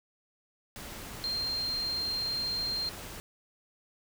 sine tone in noise, 4186 Hz, C8, in tune, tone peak -30 dBFS, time 1.24-2.89 s, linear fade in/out 0 ms, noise pink, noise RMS -43 dBFS, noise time 0.76-3.2 s, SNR +10 dB, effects none

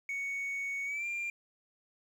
sine tone with pitch glide, 2226 to 2386 Hz, C#7 to D7, +7 to +27 cents, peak -31 dBFS, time 0.09-1.3 s, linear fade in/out 2 ms, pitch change +120 cents, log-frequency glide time 0.85-1.06 s, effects tanh soft clip ceiling -32 dBFS + 10-bit

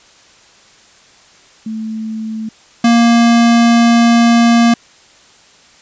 sine / square tone pair in turn, 220 / 234 Hz, A3 / A#3, 0 / +7 cents, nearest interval minor second, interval 107 cents, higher second, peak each -19 / -7 dBFS, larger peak second, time 1.66-2.49 / 2.84-4.74 s, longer second, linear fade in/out 5 ms, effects white hiss -45 dBFS RMS until 5.81 s + resampled to 16000 Hz

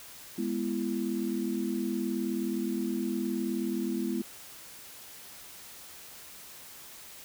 sine chord, E major, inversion first, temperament equal with one note detuned, 207.7 / 246.9 / 335.2 Hz, G#3 / B3 / E4, 0 / 0 / +29 cents, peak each -33 dBFS, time 0.38-4.22 s, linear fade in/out 5 ms, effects white hiss -48 dBFS RMS until 7.24 s

